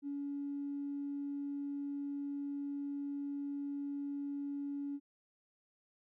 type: tone with tanh clipping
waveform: triangle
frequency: 283.4 Hz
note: C#4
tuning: 38 cents sharp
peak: -37 dBFS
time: 0.02-5 s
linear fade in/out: 50 ms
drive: 4 dB
effects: none